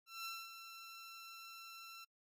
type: tone with ADSR envelope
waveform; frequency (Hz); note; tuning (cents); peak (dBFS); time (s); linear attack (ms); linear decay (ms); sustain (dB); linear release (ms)
15% pulse; 1347; E6; +37; -36; 0.06-2.05; 190; 230; -9; 13
effects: noise-tail reverb RT60 0.1 s tail -26 dB re dry